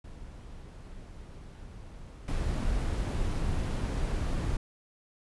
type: noise with level steps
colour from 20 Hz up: brown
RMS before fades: -45 / -30 dBFS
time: 0.04-4.57 s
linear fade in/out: 5 ms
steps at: 2.28 s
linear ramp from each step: 2 ms
effects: resampled to 24000 Hz